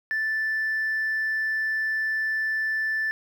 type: tone with hard clipping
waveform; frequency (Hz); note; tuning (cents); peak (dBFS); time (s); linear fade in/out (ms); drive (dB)
triangle; 1760; A6; 0; -23; 0.11-3.11; 0; 2
effects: none